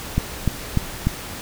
click train, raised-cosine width 5 ms, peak -5 dBFS, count 4, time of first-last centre 0.18-1.07 s, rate 3.37 Hz, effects pink hiss -33 dBFS RMS until 1.41 s

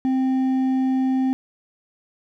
triangle tone with hard clipping, 261.6 Hz, C4, in tune, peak -19 dBFS, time 0.05-1.33 s, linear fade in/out 0 ms, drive 8 dB, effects none

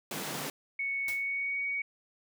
pink high-pass noise, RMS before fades -37 dBFS, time 0.11-0.5 s, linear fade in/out 2 ms, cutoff 140 Hz, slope 48 dB/octave
sine tone with pitch glide, 2217 to 2245 Hz, C#7 to C#7, 0 to +21 cents, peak -30 dBFS, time 0.79-1.82 s, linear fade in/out 5 ms, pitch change +21 cents, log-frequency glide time 1.14-1.61 s
white noise with exponential decay, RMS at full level -38 dBFS, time 1.08-1.28 s, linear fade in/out 2 ms, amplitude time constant 43 ms
effects none

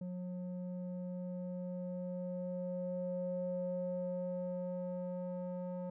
square tone with low-pass filter sweep, 180.2 Hz, F#3, 45 cents flat, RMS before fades -40 dBFS, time 0.01-5.9 s, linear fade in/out 5 ms, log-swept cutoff 390 to 680 Hz, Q 5.3, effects none

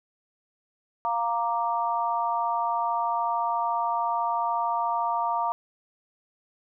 sine chord, Bb major, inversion second, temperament equal, 698.5 / 932.3 / 1174.7 Hz, F5 / Bb5 / D6, 0 / 0 / 0 cents, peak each -29 / -26 / -30 dBFS, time 1.05-5.52 s, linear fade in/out 0 ms, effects none

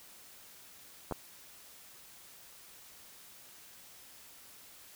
clicks, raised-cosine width 1 ms, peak -23 / -20 dBFS, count 2, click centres 1.112 / 1.123 s, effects white hiss -55 dBFS RMS until 4.95 s

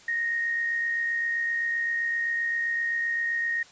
sine tone with amplitude modulation, 1862 Hz, A#6, 2 cents flat, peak -23 dBFS, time 0.08-3.63 s, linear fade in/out 5 ms, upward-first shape sine, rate 67.7 Hz, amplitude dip 35%, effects white hiss -52 dBFS RMS until 3.71 s + resampled to 16000 Hz

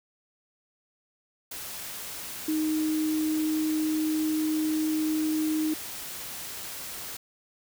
sine tone in noise, 311.1 Hz, D#4, in tune, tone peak -24 dBFS, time 2.48-5.74 s, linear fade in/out 5 ms, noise white, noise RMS -38 dBFS, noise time 1.51-7.17 s, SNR +11 dB, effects none

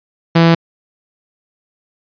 sawtooth tone, 166.5 Hz, E3, 18 cents sharp, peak -3 dBFS, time 0.35-0.55 s, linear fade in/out 10 ms, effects resampled to 11025 Hz

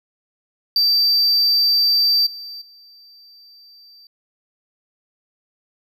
triangle tone with level steps, 4661 Hz, D8, 14 cents flat, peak -12 / -30 / -43 dBFS, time 0.76-4.07 s, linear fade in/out 2 ms, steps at 2.26 / 2.61 s, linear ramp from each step 10 ms, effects none

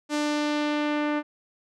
sawtooth tone with low-pass filter sweep, 297.2 Hz, D4, 21 cents sharp, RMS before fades -26 dBFS, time 0.09-1.23 s, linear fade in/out 50 ms, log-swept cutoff 7600 to 1900 Hz, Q 1.1, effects none

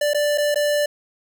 square tone with dropouts, 588 Hz, D5, 2 cents sharp, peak -18 dBFS, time 0.01-0.86 s, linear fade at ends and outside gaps 5 ms, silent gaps 0.135-0.145 / 0.377-0.381 / 0.545-0.557 s, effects none

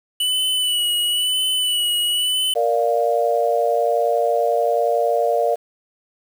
square tone with vibrato, 2964 Hz, F#7, 2 cents sharp, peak -18 dBFS, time 0.2-2.54 s, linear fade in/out 5 ms, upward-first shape sine, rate 0.99 Hz, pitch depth 37 cents each way
sine chord, Bb major, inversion none, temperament equal, 466.2 / 587.3 / 698.5 Hz, Bb4 / D5 / F5, 0 / 0 / 0 cents, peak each -20 dBFS, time 2.55-5.56 s, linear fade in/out 20 ms
effects 7-bit

